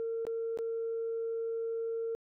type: tone with dropouts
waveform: sine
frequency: 456.3 Hz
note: A#4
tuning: 37 cents flat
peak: -31 dBFS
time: 0-2.15 s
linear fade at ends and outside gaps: 0 ms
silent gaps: 0.252-0.268 / 0.574-0.588 s
effects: tanh soft clip ceiling -28 dBFS